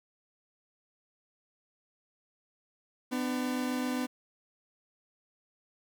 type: tone pair together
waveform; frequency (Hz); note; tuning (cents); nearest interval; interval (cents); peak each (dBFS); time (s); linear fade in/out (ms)
40% pulse; 251.3 / 298.9; B3 / D4; +30 / +31; minor third; 301; -30 / -36; 3.11-4.07; 20
effects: 10-bit